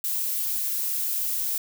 violet noise, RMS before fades -27 dBFS, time 0.04-1.58 s, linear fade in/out 2 ms, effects none

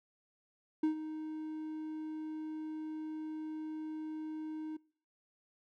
triangle tone with ADSR envelope, 311.6 Hz, D#4, 3 cents sharp, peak -24 dBFS, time 0.83-4.77 s, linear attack 6 ms, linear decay 110 ms, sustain -13 dB, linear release 8 ms, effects noise-tail reverb RT60 0.5 s tail -25 dB re dry

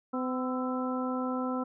harmonic tone with a mistuned harmonic, 254.7 Hz, C4, 46 cents flat, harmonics 1 / 2 / 3 / 4 / 5, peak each -31 / -36 / -40 / -40 / -38 dBFS, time 0.13-1.64 s, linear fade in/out 10 ms, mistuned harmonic 5, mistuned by +63 cents, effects none

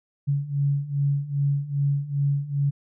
sine beating tone pair, 140 / 142.5 Hz, C#3 / C#3, +18 / +48 cents, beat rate 2.5 Hz, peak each -26 / -23 dBFS, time 0.27-2.71 s, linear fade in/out 20 ms, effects none

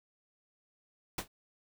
pink noise with exponential decay, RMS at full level -30 dBFS, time 1.18-1.28 s, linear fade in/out 5 ms, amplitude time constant 21 ms, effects none

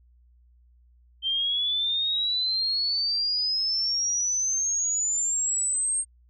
sine exponential sweep, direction up, 3130 to 8620 Hz, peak -23 dBFS, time 1.22-6.05 s, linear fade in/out 50 ms, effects added 60 Hz sine -55 dBFS peak until 6.29 s

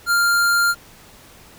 square tone, 1396.9 Hz, F6, in tune, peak -15 dBFS, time 0.06-0.75 s, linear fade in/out 50 ms, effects pink hiss -46 dBFS RMS until 1.58 s

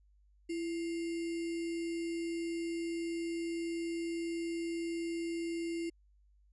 sine tone with sample-and-hold, 334.8 Hz, E4, 27 cents sharp, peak -34 dBFS, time 0.49-5.9 s, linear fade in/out 10 ms, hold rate 2450 Hz, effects added 50 Hz sine -63 dBFS peak until 6.52 s + resampled to 24000 Hz

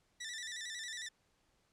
15% pulse tone with vibrato, 1862 Hz, A#6, 2 cents flat, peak -35 dBFS, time 0.2-1.09 s, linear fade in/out 10 ms, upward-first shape square, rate 11 Hz, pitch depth 76 cents each way, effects pink hiss -75 dBFS RMS until 1.72 s + low-pass 9000 Hz 12 dB/octave

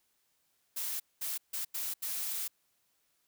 blue noise bursts at uneven times, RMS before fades -36 dBFS, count 5, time 0.76-1 / 1.21-1.38 / 1.53-1.65 / 1.74-1.94 / 2.02-2.48 s, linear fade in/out 10 ms, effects white hiss -75 dBFS RMS until 3.27 s

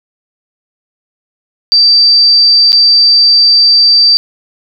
sine tone with dropouts, 4661 Hz, D8, 14 cents flat, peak -3 dBFS, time 1.72-4.17 s, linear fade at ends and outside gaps 0 ms, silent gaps 2.72-2.729 s, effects none

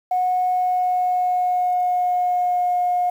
sine tone with pitch glide, 731 to 716.8 Hz, F#5 to F5, -21 to +45 cents, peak -16 dBFS, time 0.11-3.1 s, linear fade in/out 5 ms, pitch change -34 cents, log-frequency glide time 0.48-2.76 s, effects tanh soft clip ceiling -12 dBFS + 8-bit

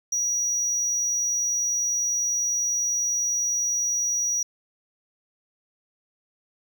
triangle tone, 5790 Hz, F#8, 38 cents flat, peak -21 dBFS, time 0.12-4.43 s, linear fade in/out 5 ms, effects none

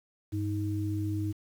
sine tone pair together, 99.84 / 314.6 Hz, G2 / D#4, +32 / +19 cents, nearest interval octave + minor sixth, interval 1987 cents, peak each -30 / -33 dBFS, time 0.32-1.33 s, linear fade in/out 20 ms, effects 9-bit

